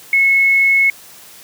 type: tone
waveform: sine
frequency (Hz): 2188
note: C#7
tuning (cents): -23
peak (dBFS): -9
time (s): 0.13-0.9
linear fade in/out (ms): 2
effects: white hiss -40 dBFS RMS until 1.43 s + high-pass 80 Hz 12 dB/octave